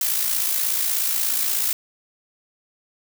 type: noise with amplitude modulation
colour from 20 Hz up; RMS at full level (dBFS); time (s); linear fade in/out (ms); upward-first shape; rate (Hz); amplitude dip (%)
blue; -20; 0.01-1.73; 2; sine; 56.6; 50
effects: none